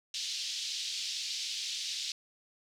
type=band-pass noise; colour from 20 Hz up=white; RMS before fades=-37 dBFS; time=0.14-2.12 s; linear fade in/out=2 ms; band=3100 to 5400 Hz; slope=24 dB/octave; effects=none